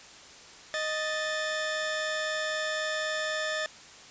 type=tone pair together; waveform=sawtooth; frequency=621.3 / 1760 Hz; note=D#5 / A6; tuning=-3 / 0 cents; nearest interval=octave + tritone; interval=1803 cents; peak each=-28 dBFS; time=0.74-3.66 s; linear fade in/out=0 ms; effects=white hiss -49 dBFS RMS until 4.1 s + resampled to 16000 Hz